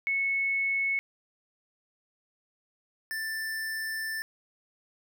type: tone pair in turn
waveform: sine / square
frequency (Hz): 2201 / 1771.2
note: C#7 / A6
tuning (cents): -13 / +11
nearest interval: major third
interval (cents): 376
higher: first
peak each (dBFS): -25 / -32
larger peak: first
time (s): 0.07-0.99 / 3.11-4.22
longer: second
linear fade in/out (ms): 0
effects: none